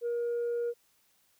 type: tone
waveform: sine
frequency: 474.3 Hz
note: A#4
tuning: 30 cents sharp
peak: -27 dBFS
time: 0.01-0.74 s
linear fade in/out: 50 ms
effects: tanh soft clip ceiling -27 dBFS + white hiss -69 dBFS RMS until 1.39 s